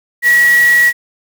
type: tone in noise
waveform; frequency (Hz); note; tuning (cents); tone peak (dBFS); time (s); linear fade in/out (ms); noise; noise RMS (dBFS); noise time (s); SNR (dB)
sine; 1923; B6; -47; -6; 0.22-0.93; 50; white; -23; 0.22-0.93; +14
effects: none